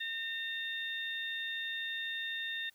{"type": "harmonic tone", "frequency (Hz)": 912, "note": "A#5", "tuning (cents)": -38, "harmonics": [2, 3, 4], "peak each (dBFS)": [-38, -46, -39], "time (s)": [0, 2.7], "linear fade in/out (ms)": 10, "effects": ["white hiss -68 dBFS RMS until 2.74 s"]}